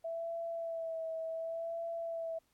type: tone with vibrato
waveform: sine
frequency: 659.3 Hz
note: E5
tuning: in tune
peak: -36 dBFS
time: 0.04-2.39 s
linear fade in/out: 10 ms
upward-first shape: sine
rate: 0.68 Hz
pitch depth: 29 cents each way
effects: pink hiss -75 dBFS RMS until 2.53 s + AAC 64 kbps